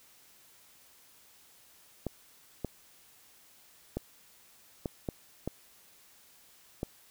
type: clicks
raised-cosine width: 2 ms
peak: -19 dBFS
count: 7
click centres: 2.067 / 2.647 / 3.97 / 4.858 / 5.088 / 5.476 / 6.831 s
effects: white hiss -60 dBFS RMS until 7.1 s